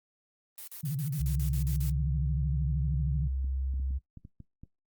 blue noise bursts, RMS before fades -43 dBFS, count 10, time 0.58-1.898 s, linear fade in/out 0 ms, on 94 ms, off 42 ms
sine tone with vibrato, 143.3 Hz, D3, 42 cents flat, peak -29 dBFS, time 0.83-3.28 s, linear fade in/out 10 ms, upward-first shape sine, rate 13 Hz, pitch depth 170 cents each way
sine tone, 66.2 Hz, C2, 21 cents sharp, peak -29 dBFS, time 1.19-3.99 s, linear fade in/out 20 ms
clicks, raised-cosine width 5 ms, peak -34 dBFS, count 9, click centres 2.939 / 3.445 / 3.739 / 3.798 / 3.908 / 4.173 / 4.251 / 4.403 / 4.635 s
effects noise-tail reverb RT60 0.1 s tail -18 dB re dry + Opus 32 kbps

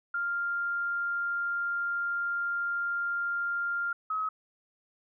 sine tone pair in turn, 1396.9 / 1276.8 Hz, F6 / D#6, 0 / +44 cents, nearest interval major second, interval 156 cents, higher first, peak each -28 dBFS, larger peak neither, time 0.14-3.93 / 4.1-4.29 s, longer first, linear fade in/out 5 ms, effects none

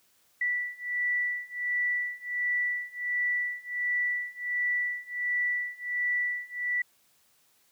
sine beating tone pair, 1962 / 1963.4 Hz, B6 / B6, -12 / -11 cents, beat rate 1.4 Hz, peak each -31 / -30 dBFS, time 0.41-6.82 s, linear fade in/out 5 ms, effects white hiss -66 dBFS RMS until 7.71 s + high-pass 60 Hz 12 dB/octave

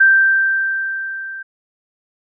sine tone with level ramp, 1568 Hz, G6, in tune, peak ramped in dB -6 to -27 dBFS, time 0-1.43 s, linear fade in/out 10 ms, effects none

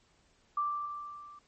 sine tone with level ramp, 1174.7 Hz, D6, in tune, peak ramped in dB -27 to -49 dBFS, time 0.57-1.39 s, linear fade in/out 5 ms, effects pink hiss -68 dBFS RMS until 1.47 s + MP3 32 kbps

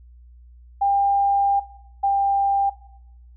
sine tone pair in turn, 798 / 793.9 Hz, G5 / G5, +31 / +22 cents, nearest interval unison, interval 9 cents, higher first, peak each -16 / -16 dBFS, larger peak neither, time 0.81-1.6 / 2.03-2.7 s, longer first, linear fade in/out 10 ms, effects noise-tail reverb RT60 0.8 s tail -18 dB re dry + added 60 Hz sine -44 dBFS peak until 3.36 s

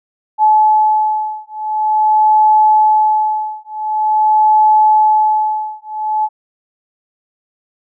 sine beating tone pair, 859 / 859.46 Hz, A5 / A5, -42 / -41 cents, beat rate 0.46 Hz, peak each -12 dBFS, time 0.38-6.29 s, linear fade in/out 50 ms, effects none

